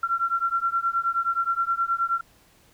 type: beating tone pair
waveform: sine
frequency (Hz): 1360 / 1369.5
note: F6 / F6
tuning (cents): -46 / -34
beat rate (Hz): 9.5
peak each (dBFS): -25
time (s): 0.03-2.21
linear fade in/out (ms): 5
effects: pink hiss -58 dBFS RMS until 2.73 s